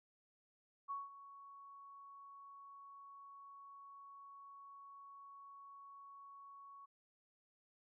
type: tone with ADSR envelope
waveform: sine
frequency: 1114 Hz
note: C#6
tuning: 8 cents sharp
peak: -39 dBFS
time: 0.88-6.86 s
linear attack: 29 ms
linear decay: 180 ms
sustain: -15 dB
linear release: 13 ms
effects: none